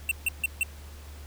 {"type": "tone bursts", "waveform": "square", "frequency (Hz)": 2707, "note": "E7", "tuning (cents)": 45, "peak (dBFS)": -23, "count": 4, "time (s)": [0.09, 0.632], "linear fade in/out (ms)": 2, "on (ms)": 23, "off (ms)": 150, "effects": ["added 73 Hz sine -42 dBFS peak until 1.26 s", "pink hiss -51 dBFS RMS until 1.26 s"]}